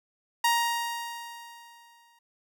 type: tone with exponential decay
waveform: sawtooth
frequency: 938 Hz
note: A#5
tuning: 11 cents sharp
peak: -17 dBFS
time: 0.44-2.19 s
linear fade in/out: 5 ms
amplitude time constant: 380 ms
effects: none